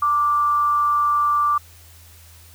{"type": "tone with amplitude modulation", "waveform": "sine", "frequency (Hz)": 1174.7, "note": "D6", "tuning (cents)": 0, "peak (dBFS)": -14, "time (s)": [0.02, 1.58], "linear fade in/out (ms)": 5, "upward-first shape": "sine", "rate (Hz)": 260, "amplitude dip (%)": 30, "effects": ["added 83 Hz sine -46 dBFS peak until 2.54 s", "white hiss -49 dBFS RMS until 2.54 s"]}